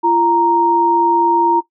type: tone pair together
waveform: sine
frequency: 341.8 / 932.3 Hz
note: F4 / A#5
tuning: -37 / 0 cents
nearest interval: octave + perfect fourth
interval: 1737 cents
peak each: -16 / -11 dBFS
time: 0.03-1.61 s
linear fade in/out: 20 ms
effects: noise-tail reverb RT60 0.1 s tail -17 dB re dry